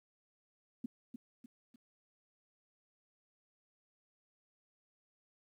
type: tone with echo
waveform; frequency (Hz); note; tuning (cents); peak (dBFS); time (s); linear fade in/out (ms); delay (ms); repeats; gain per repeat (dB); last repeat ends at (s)
sine; 241.9; B3; -36; -35; 0.84-0.86; 5; 300; 3; -7; 1.76
effects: 12-bit